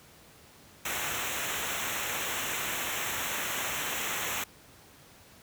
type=noise with comb filter; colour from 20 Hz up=pink; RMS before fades=-33 dBFS; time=0.85-4.44 s; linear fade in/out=5 ms; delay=0.21 ms; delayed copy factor=-0.8; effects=pink hiss -55 dBFS RMS until 5.42 s + high-pass 60 Hz 12 dB/octave